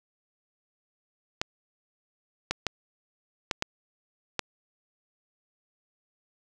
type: clicks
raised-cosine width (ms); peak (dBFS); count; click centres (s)
0.2; -9; 6; 1.415 / 2.51 / 2.667 / 3.512 / 3.624 / 4.393
effects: none